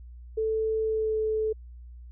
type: tone with pitch glide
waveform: sine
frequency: 440 to 435.4 Hz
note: A4 to A4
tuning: 0 to -18 cents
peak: -24 dBFS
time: 0.37-1.53 s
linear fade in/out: 10 ms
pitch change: -18 cents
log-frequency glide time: 0.82-1.17 s
effects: added 60 Hz sine -42 dBFS peak until 2.11 s